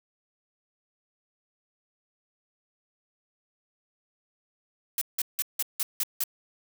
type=noise bursts; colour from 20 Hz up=blue; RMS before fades=-27 dBFS; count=7; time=4.98-6.238 s; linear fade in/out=2 ms; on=34 ms; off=170 ms; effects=none